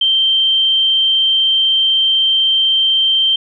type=tone; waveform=sine; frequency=3136 Hz; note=G7; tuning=in tune; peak=-10 dBFS; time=0.01-3.36 s; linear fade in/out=5 ms; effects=none